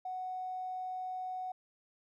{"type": "tone with tanh clipping", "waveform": "triangle", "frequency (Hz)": 741, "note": "F#5", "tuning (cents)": 2, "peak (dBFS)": -36, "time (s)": [0.05, 1.52], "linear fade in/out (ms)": 5, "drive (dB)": 2, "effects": []}